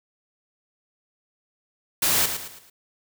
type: noise with echo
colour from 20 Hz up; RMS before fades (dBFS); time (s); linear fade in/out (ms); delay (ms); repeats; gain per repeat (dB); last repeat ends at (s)
white; -21; 2.02-2.26; 5; 110; 4; -8; 2.7
effects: none